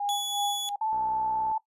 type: tone with tremolo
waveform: sine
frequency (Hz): 814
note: G#5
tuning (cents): -35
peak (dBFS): -25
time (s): 0-0.76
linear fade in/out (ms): 5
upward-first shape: sine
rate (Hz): 2.8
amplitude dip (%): 85
type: tone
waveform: sawtooth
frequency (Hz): 3400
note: G#7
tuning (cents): +40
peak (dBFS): -27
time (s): 0.09-0.69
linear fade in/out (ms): 0
type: tone with vibrato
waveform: sine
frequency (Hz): 876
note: A5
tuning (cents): -8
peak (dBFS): -25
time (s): 0.81-1.58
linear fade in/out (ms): 5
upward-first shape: sine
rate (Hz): 19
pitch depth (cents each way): 18
type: click train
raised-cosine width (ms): 1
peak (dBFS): -32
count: 38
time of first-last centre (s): 0.93-1.515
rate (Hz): 63.2
effects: noise-tail reverb RT60 0.1 s tail -17 dB re dry + resampled to 32000 Hz